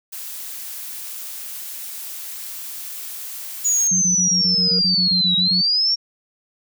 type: noise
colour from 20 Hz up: blue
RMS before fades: -32 dBFS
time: 0.12-3.88 s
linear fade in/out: 10 ms
type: linear two-way sweep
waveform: sine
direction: down then up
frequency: 6880 to 3798 to 5580 Hz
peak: -15 dBFS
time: 3.64-5.96 s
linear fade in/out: 20 ms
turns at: 5.36 s
type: tone with exponential growth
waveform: triangle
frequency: 466.2 Hz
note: A#4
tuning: in tune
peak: -25 dBFS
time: 3.91-4.79 s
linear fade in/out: 2 ms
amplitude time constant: 190 ms
type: tone bursts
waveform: sine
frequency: 181.3 Hz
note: F#3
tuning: 35 cents flat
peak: -22 dBFS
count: 13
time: 3.91-5.616 s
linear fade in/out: 10 ms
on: 110 ms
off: 23 ms
effects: none